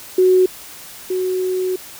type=tone pair in turn; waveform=sine; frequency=370 / 370 Hz; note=F#4 / F#4; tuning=0 / 0 cents; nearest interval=unison; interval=0 cents; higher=neither; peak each=-9 / -17 dBFS; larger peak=first; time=0.18-0.46 / 1.1-1.76 s; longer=second; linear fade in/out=5 ms; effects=white hiss -37 dBFS RMS until 1.99 s